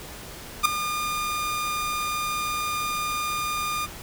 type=tone with ADSR envelope; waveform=sawtooth; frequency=1211 Hz; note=D#6; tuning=47 cents flat; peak=-9 dBFS; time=0.63-3.87 s; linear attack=24 ms; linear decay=4 ms; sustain=-13 dB; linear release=28 ms; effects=pink hiss -40 dBFS RMS until 4.02 s